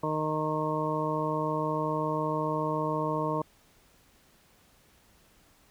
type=harmonic tone; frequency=154.5 Hz; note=D#3; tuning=12 cents flat; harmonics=1 / 2 / 3 / 4 / 6 / 7; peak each=-34 / -34 / -34 / -34 / -34 / -34 dBFS; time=0.03-3.42 s; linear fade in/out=5 ms; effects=pink hiss -62 dBFS RMS until 5.7 s